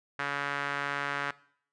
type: tone with band-pass filter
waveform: sawtooth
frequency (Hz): 142.1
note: C#3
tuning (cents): +43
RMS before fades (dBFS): -33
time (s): 0.19-1.31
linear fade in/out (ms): 5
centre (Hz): 1600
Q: 2.3
effects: noise-tail reverb RT60 0.6 s tail -20 dB re dry + resampled to 22050 Hz